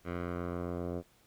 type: tone with low-pass filter sweep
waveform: 10% pulse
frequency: 87.6 Hz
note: F2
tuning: 6 cents sharp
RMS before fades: -37 dBFS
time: 0.04-1.03 s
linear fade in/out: 50 ms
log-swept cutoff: 2000 to 640 Hz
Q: 1.3
effects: pink hiss -66 dBFS RMS until 1.26 s